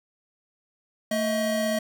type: tone pair together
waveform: square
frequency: 223.6 / 634.8 Hz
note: A3 / D#5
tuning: +28 / +35 cents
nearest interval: octave + tritone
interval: 1807 cents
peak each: -28 / -26 dBFS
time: 1.11-1.79 s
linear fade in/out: 5 ms
effects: none